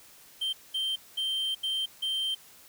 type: tone bursts at uneven times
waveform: triangle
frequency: 3136 Hz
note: G7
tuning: in tune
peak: -26 dBFS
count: 5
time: 0.41-0.53 / 0.74-0.96 / 1.17-1.55 / 1.63-1.86 / 2.02-2.35 s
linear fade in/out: 10 ms
effects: white hiss -54 dBFS RMS until 2.68 s